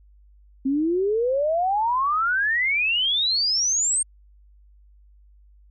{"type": "exponential sweep", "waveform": "sine", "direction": "up", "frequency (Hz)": [261.6, 8670], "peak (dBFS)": -19, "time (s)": [0.65, 4.03], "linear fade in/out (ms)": 10, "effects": ["added 50 Hz sine -50 dBFS peak until 5.7 s"]}